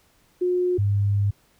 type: tone pair in turn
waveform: sine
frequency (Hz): 360 / 101.02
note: F#4 / G#2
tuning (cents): -47 / -47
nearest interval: octave + minor seventh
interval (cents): 2200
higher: first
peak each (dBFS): -19 / -18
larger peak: second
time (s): 0.41-0.78 / 0.78-1.31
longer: second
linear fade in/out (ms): 10
effects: pink hiss -61 dBFS RMS until 1.59 s